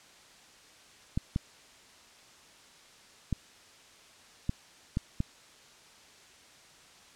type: clicks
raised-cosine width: 5 ms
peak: -16 dBFS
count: 6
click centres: 1.175 / 1.361 / 3.327 / 4.494 / 4.971 / 5.204 s
effects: white hiss -56 dBFS RMS until 7.15 s + low-pass 7000 Hz 12 dB/octave